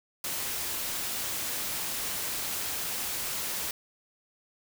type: noise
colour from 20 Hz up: white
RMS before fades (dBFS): -33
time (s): 0.24-3.71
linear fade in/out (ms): 2
effects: none